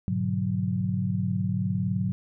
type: chord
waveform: sine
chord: G# half-diminished seventh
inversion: none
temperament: equal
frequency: 103.83 / 123.47 / 146.83 / 185 Hz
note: G#2 / B2 / D3 / F#3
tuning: 0 / 0 / 0 / 0 cents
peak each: -29 / -32 / -33 / -27 dBFS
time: 0.08-2.12 s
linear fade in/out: 0 ms
effects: none